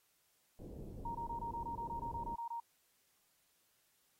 pink low-pass noise, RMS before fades -48 dBFS, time 0.59-2.35 s, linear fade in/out 2 ms, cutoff 500 Hz, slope 24 dB/octave
sine tone bursts, 932.3 Hz, A#5, in tune, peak -39 dBFS, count 13, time 1.05-2.601 s, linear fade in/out 5 ms, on 99 ms, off 22 ms
effects white hiss -75 dBFS RMS until 4.19 s + AAC 48 kbps

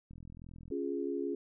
click train, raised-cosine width 5 ms, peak -38 dBFS, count 26, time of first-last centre 0.11-0.704 s, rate 42.1 Hz
sine chord, Db major, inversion none, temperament equal, 277.2 / 349.2 / 415.3 Hz, Db4 / F4 / Ab4, 0 / 0 / 0 cents, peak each -37 dBFS, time 0.71-1.35 s, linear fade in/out 5 ms
effects none

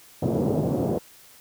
pink band-pass noise, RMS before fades -24 dBFS, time 0.22-0.99 s, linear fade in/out 10 ms, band 110 to 620 Hz, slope 24 dB/octave, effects white hiss -51 dBFS RMS until 1.4 s

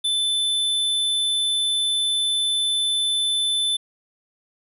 square tone, 3520 Hz, A7, in tune, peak -20 dBFS, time 0.04-3.77 s, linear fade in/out 10 ms, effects resampled to 32000 Hz

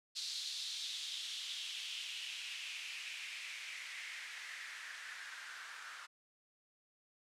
blue noise with band-pass filter sweep, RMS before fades -45 dBFS, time 0.15-6.07 s, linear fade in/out 20 ms, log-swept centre 4200 to 1400 Hz, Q 3.5, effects low-pass 8000 Hz 12 dB/octave

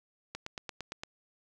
click train, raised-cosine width 0.2 ms, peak -21 dBFS, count 7, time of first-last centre 0.35-1.035 s, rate 8.76 Hz, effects none

